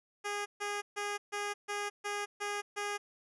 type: tone bursts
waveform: 10% pulse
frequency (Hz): 410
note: G#4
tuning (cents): -22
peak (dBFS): -26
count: 8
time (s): 0.24-2.98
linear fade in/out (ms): 20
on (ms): 220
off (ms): 140
effects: resampled to 24000 Hz

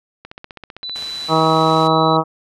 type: click train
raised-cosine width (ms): 0.3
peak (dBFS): -18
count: 13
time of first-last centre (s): 0.25-1.024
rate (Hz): 15.5
type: tone with pitch glide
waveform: sine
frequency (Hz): 3981 to 3940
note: B7 to B7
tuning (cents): +13 to -5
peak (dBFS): -24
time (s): 0.83-2.17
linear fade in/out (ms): 5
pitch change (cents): -18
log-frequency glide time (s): 1.16-1.64
type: noise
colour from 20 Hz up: white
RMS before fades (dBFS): -32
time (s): 0.95-1.88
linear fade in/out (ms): 10
type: harmonic tone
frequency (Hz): 160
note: D#3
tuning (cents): +49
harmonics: 1 / 2 / 3 / 4 / 5 / 6 / 7 / 8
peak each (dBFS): -20 / -20 / -20 / -20 / -20 / -20 / -20 / -20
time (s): 1.28-2.24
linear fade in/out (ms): 50
effects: low-pass 6000 Hz 12 dB/octave

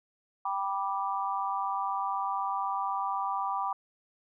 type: chord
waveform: sine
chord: G major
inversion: none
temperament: just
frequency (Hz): 784 / 980 / 1176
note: G5 / B5 / D6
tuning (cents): 0 / -14 / +2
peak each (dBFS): -33 / -33 / -33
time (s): 0.45-3.73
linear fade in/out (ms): 5
effects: none

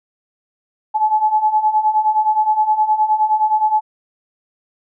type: beating tone pair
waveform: sine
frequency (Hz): 853 / 862.6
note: G#5 / A5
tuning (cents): +46 / -35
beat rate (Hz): 9.6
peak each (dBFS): -18 / -14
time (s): 0.94-3.81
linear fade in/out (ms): 20
effects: none

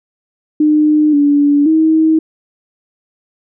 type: tone with pitch steps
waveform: sine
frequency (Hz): 303.3 / 288.2 / 317.6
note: D#4 / D4 / D#4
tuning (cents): -44 / -33 / +36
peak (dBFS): -7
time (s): 0.6-2.19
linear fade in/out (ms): 5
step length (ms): 530
effects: none

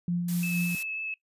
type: tone with tremolo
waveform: sine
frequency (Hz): 174.61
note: F3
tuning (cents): 0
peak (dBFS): -24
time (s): 0.08-0.75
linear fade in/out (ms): 2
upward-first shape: sine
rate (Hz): 4.3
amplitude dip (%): 35
type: noise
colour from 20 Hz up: blue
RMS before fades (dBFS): -37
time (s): 0.28-0.83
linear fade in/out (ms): 5
type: tone with vibrato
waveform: sine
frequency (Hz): 2606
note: E7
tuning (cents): -20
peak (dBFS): -31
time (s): 0.43-1.14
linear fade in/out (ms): 2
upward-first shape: sine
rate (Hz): 5.6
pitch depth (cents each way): 10
effects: noise-tail reverb RT60 0.1 s tail -19 dB re dry + resampled to 32000 Hz

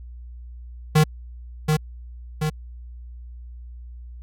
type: tone with echo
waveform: square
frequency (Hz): 154.1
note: D#3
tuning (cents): -16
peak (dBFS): -13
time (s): 0.95-1.04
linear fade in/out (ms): 10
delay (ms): 730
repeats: 2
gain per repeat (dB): -4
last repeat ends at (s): 2.5
effects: added 60 Hz sine -36 dBFS peak until 4.22 s + AAC 48 kbps

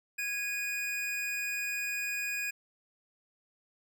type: tone pair together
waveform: square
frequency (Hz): 1656 / 2470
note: G#6 / D#7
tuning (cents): -5 / -13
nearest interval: perfect fifth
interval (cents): 692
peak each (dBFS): -39 / -34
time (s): 0.18-2.51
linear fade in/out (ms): 10
effects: none

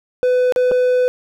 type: tone with dropouts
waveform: triangle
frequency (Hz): 501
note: B4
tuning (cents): +25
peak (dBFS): -10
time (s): 0.23-1.08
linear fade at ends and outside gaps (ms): 0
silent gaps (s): 0.523-0.561 / 0.713-0.718
effects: none

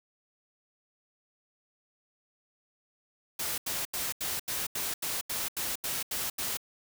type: noise bursts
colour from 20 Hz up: white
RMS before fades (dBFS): -33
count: 12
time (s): 3.39-6.572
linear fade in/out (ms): 5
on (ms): 190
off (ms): 82
effects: none

